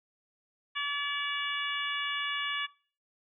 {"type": "harmonic tone", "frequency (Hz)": 573, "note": "D5", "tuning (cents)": -43, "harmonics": [2, 3, 4, 5, 6], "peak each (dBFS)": [-36, -35, -37, -36, -39], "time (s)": [0.75, 2.67], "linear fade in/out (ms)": 20, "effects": ["noise-tail reverb RT60 0.4 s tail -20 dB re dry"]}